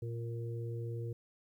harmonic tone, 116.54 Hz, A#2, in tune, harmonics 1 / 3 / 4, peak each -37 / -47 / -46 dBFS, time 0.02-1.13 s, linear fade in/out 5 ms, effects 12-bit

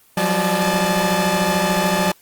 sawtooth tone cluster, 176.9 / 190.5 / 600 / 863 Hz, F3 / G3 / D5 / A5, +23 / -49 / +37 / -34 cents, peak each -18 dBFS, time 0.17-2.12 s, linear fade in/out 5 ms, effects white hiss -53 dBFS RMS until 2.21 s + Opus 24 kbps

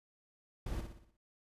brown noise with echo, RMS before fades -39 dBFS, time 0.66-0.81 s, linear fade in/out 5 ms, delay 60 ms, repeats 6, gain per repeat -6 dB, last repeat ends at 1.17 s, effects resampled to 32000 Hz

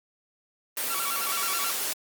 white noise, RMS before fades -29 dBFS, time 0.77-1.93 s, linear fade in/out 2 ms
sawtooth tone with vibrato, 1244.5 Hz, D#6, in tune, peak -27 dBFS, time 0.89-1.72 s, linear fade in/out 20 ms, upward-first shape square, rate 9.3 Hz, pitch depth 160 cents each way
effects high-pass 300 Hz 12 dB/octave + Opus 24 kbps

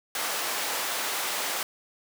pink high-pass noise, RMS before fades -30 dBFS, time 0.15-1.63 s, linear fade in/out 2 ms, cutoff 650 Hz, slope 12 dB/octave, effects none

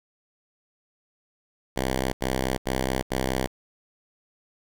5% pulse tone bursts, 65 Hz, C2, 11 cents flat, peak -13 dBFS, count 4, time 1.76-3.474 s, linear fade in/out 10 ms, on 370 ms, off 78 ms, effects none

